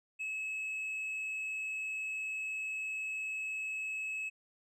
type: tone with tanh clipping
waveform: triangle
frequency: 2583 Hz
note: E7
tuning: 36 cents flat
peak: -36 dBFS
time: 0.19-4.3 s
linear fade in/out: 20 ms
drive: 7 dB
effects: none